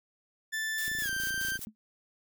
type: tone with pitch glide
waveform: 40% pulse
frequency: 1760 to 1568 Hz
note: A6 to G6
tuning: 0 to 0 cents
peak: -30 dBFS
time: 0.52-1.58 s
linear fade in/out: 20 ms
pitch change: -200 cents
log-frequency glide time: 1.01-1.09 s
type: noise with tremolo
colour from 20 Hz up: blue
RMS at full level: -39 dBFS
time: 0.78-1.65 s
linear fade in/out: 0 ms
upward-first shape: square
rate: 4.8 Hz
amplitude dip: 70%
type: click train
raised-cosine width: 3 ms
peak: -34 dBFS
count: 21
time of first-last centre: 0.88-1.592 s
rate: 28.1 Hz
type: tone with exponential decay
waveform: sine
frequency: 215.7 Hz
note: A3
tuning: 34 cents flat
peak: -36 dBFS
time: 1.67-1.75 s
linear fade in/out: 0 ms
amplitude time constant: 16 ms
effects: none